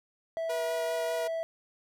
triangle tone, 656 Hz, E5, 9 cents flat, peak -28 dBFS, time 0.37-1.43 s, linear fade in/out 0 ms
sawtooth tone with vibrato, 482 Hz, B4, 42 cents flat, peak -30 dBFS, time 0.49-1.28 s, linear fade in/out 10 ms, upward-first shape triangle, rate 5 Hz, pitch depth 13 cents each way
effects none

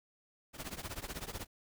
pink noise with tremolo, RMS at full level -39 dBFS, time 0.53-1.47 s, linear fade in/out 50 ms, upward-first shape triangle, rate 16 Hz, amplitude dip 95%, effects none

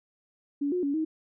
sine tone with pitch steps, 284.9 / 360.3 / 282.3 / 315.8 Hz, C#4 / F#4 / C#4 / D#4, +48 / -46 / +32 / +26 cents, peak -25 dBFS, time 0.61-1.05 s, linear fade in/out 10 ms, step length 110 ms, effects none

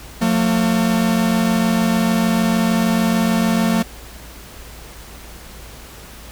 45% pulse tone pair together, 179.54 / 226.2 Hz, F3 / A3, +48 / +48 cents, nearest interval major third, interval 400 cents, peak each -19 / -16 dBFS, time 0.21-3.83 s, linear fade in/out 10 ms, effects added 56 Hz sine -39 dBFS peak until 6.31 s + pink hiss -39 dBFS RMS until 6.31 s

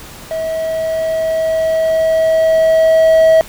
triangle tone with level ramp, 644 Hz, E5, 41 cents flat, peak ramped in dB -15 to -3 dBFS, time 0.31-3.41 s, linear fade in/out 0 ms, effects pink hiss -34 dBFS RMS until 3.48 s

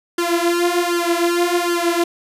sawtooth tone with flanger, 346.1 Hz, F4, 16 cents flat, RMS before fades -18 dBFS, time 0.18-2.04 s, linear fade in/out 5 ms, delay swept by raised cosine 0.63 to 6.53 ms, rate 1.3 Hz, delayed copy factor +0.9, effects resampled to 32000 Hz

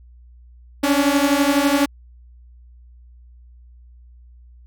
sawtooth beating tone pair, 277.2 / 289.2 Hz, C#4 / D4, 0 / -27 cents, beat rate 12 Hz, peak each -14 dBFS, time 0.83-1.86 s, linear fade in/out 10 ms, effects added 60 Hz sine -43 dBFS peak until 4.66 s

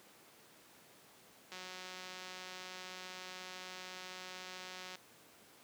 click train, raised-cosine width 0.2 ms, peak -30 dBFS, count 633, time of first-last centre 1.52-4.955 s, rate 184 Hz, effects pink hiss -61 dBFS RMS until 5.63 s + high-pass 200 Hz 12 dB/octave

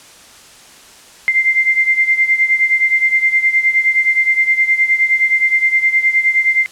sine beating tone pair, 2089 / 2098.6 Hz, C7 / C7, -3 / +5 cents, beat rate 9.6 Hz, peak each -12 / -16 dBFS, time 1.28-6.66 s, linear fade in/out 0 ms, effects white hiss -41 dBFS RMS until 6.71 s + low-pass 9000 Hz 12 dB/octave

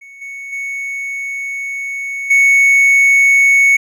triangle tone with level steps, 2217 Hz, C#7, in tune, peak -33 / -24 / -18 / -5 dBFS, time 0.01-3.77 s, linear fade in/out 10 ms, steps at 0.21 / 0.52 / 2.3 s, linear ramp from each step 10 ms, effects none

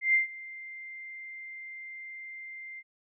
sine tone with ADSR envelope, 2093 Hz, C7, in tune, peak -19 dBFS, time 0.01-2.83 s, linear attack 130 ms, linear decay 130 ms, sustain -21 dB, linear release 43 ms, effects none

